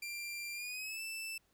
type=tone with pitch glide; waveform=sawtooth; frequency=2374 to 2649 Hz; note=D7 to E7; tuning=+18 to +8 cents; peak=-37 dBFS; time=0.02-1.38 s; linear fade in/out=5 ms; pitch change=+190 cents; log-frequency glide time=0.53-1.01 s; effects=pink hiss -74 dBFS RMS until 1.53 s